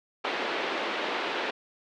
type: band-pass noise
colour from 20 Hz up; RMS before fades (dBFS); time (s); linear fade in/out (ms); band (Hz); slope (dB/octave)
pink; -31; 0.24-1.51; 10; 320 to 3600; 24
effects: none